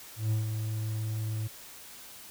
triangle tone with ADSR envelope, 109.1 Hz, A2, 14 cents flat, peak -22 dBFS, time 0.16-1.48 s, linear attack 150 ms, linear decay 140 ms, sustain -6 dB, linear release 14 ms, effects white hiss -48 dBFS RMS until 2.3 s

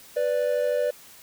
triangle tone pair together, 494.3 / 587.3 Hz, B4 / D5, +1 / 0 cents, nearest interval minor third, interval 299 cents, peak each -23 / -22 dBFS, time 0.16-0.91 s, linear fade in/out 10 ms, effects white hiss -49 dBFS RMS until 1.22 s

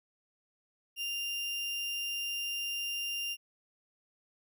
35% pulse tone, 2794 Hz, F7, in tune, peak -32 dBFS, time 0.96-3.37 s, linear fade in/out 50 ms, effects none

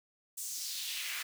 pink noise with high-pass filter sweep, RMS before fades -39 dBFS, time 0.37-1.23 s, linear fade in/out 10 ms, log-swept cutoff 8000 to 1800 Hz, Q 2, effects none

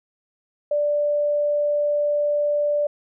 sine tone, 587.3 Hz, D5, in tune, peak -18 dBFS, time 0.71-2.87 s, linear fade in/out 5 ms, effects none

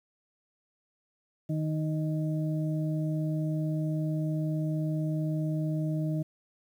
harmonic tone, 155.56 Hz, D#3, in tune, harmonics 1 / 2 / 4, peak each -28 / -34 / -40 dBFS, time 1.49-6.23 s, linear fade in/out 10 ms, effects 10-bit

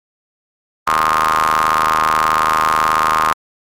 sawtooth ring-modulated tone, 78.4 Hz, D#2, 14 cents sharp, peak -5 dBFS, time 0.87-3.33 s, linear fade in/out 5 ms, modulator 1150 Hz, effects MP3 64 kbps

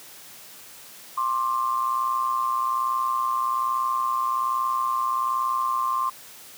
sine tone pair together, 1055.8 / 1177 Hz, C6 / D6, +15 / +3 cents, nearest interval major second, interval 188 cents, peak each -23 / -27 dBFS, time 1.17-6.1 s, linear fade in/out 10 ms, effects white hiss -45 dBFS RMS until 6.57 s + high-pass 100 Hz 12 dB/octave

